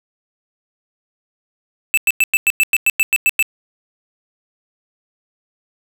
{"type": "tone bursts", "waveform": "square", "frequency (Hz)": 2637, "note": "E7", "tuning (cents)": 0, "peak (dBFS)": -11, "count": 12, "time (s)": [1.94, 3.426], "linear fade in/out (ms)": 0, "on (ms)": 34, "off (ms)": 98, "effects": []}